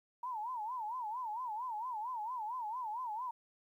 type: tone with vibrato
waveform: sine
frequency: 929 Hz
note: A#5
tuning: 6 cents flat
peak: -37 dBFS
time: 0.23-3.31 s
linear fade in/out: 5 ms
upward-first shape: sine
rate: 4.4 Hz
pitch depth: 180 cents each way
effects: 12-bit